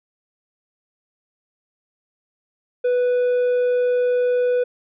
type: tone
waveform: triangle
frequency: 493.9 Hz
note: B4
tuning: in tune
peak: -14 dBFS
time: 2.84-4.64 s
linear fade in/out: 10 ms
effects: resampled to 8000 Hz